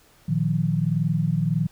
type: chord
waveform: sine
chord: Bb suspended fourth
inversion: none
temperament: equal with one note detuned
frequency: 116.54 / 155.56 / 177.26 Hz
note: Bb2 / Eb3 / F3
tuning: 0 / 0 / +26 cents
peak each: -27 / -22 / -25 dBFS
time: 0.28-1.67 s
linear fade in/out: 10 ms
effects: pink hiss -56 dBFS RMS until 1.71 s